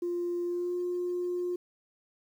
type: tone with pitch glide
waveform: sine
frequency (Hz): 349.2 to 355.7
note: F4 to F4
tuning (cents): 0 to +32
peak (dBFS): -28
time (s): 0.02-1.56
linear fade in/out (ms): 5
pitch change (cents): +32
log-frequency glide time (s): 0.45-0.75
effects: tanh soft clip ceiling -25 dBFS + 10-bit